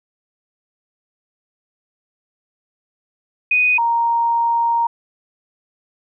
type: tone pair in turn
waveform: sine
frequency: 2489 / 932.3 Hz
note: D#7 / A#5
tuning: 0 / 0 cents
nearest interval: octave + perfect fourth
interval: 1700 cents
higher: first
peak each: -12 / -14 dBFS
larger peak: first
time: 3.51-3.78 / 3.78-4.87 s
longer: second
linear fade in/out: 5 ms
effects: none

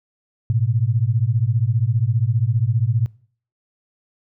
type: beating tone pair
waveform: sine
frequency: 107.9 / 122.9 Hz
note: A2 / B2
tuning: -33 / -8 cents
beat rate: 15 Hz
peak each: -18 / -19 dBFS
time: 0.5-3.06 s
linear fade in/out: 0 ms
effects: noise-tail reverb RT60 0.5 s tail -22 dB re dry

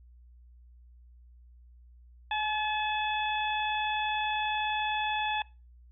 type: harmonic tone with a mistuned harmonic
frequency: 859 Hz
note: A5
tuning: 42 cents flat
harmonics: 1 / 2 / 3 / 4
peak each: -30 / -35 / -36 / -37 dBFS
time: 2.31-5.42 s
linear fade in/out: 2 ms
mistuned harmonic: 1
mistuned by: -17 cents
effects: noise-tail reverb RT60 0.3 s tail -22 dB re dry + added 60 Hz sine -52 dBFS peak until 5.91 s

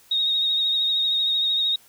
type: tone with vibrato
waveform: sine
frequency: 3740 Hz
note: A#7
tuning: 5 cents sharp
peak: -19 dBFS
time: 0.11-1.76 s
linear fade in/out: 5 ms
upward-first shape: triangle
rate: 13 Hz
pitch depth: 35 cents each way
effects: white hiss -54 dBFS RMS until 1.88 s

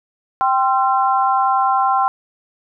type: chord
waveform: sine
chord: C major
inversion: second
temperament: equal with one note detuned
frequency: 784 / 1046.5 / 1352.5 Hz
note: G5 / C6 / E6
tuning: 0 / 0 / +44 cents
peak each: -16 / -17 / -21 dBFS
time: 0.41-2.08 s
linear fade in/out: 0 ms
effects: none

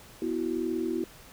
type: chord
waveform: sine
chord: B suspended fourth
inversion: none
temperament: equal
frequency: 246.9 / 329.6 / 370 Hz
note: B3 / E4 / F#4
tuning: 0 / 0 / 0 cents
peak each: -34 / -30 / -32 dBFS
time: 0.22-1.04 s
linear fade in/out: 2 ms
effects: pink hiss -51 dBFS RMS until 1.32 s

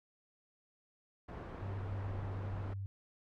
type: low-pass noise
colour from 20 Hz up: pink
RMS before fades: -46 dBFS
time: 1.28-2.74 s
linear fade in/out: 10 ms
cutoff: 1200 Hz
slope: 12 dB/octave
type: tone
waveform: sine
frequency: 98 Hz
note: G2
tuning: in tune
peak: -38 dBFS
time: 1.62-2.86 s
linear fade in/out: 0 ms
effects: none

